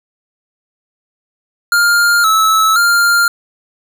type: tone with pitch steps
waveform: square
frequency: 1405 / 1303 / 1398 Hz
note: F6 / E6 / F6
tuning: +10 / -20 / +1 cents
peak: -9 dBFS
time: 1.72-3.28 s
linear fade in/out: 2 ms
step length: 520 ms
effects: none